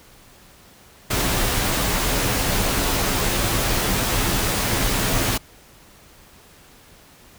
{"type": "noise with comb filter", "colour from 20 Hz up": "pink", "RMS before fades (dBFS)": -21, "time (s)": [1.1, 5.38], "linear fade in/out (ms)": 10, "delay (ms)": 13, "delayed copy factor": -0.5, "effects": ["pink hiss -49 dBFS RMS until 7.38 s"]}